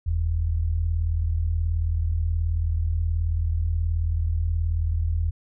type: tone pair together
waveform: sine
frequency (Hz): 43.26 / 81.9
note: F1 / E2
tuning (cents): -16 / -11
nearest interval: major seventh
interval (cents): 1105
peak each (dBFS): -26 / -22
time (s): 0.06-5.31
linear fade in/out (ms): 10
effects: none